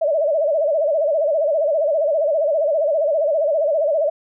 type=tone with vibrato; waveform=sine; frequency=610 Hz; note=D#5; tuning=34 cents flat; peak=-15 dBFS; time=0.01-4.1 s; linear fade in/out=10 ms; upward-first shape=sine; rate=15 Hz; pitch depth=140 cents each way; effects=none